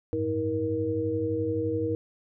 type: tone cluster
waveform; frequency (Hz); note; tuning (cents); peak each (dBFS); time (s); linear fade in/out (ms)
sine; 95.9 / 107.6 / 319.2 / 471.6; G2 / A2 / D#4 / A#4; -37 / -38 / +44 / +20; -36 / -34 / -30 / -28; 0.13-1.95; 0
effects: none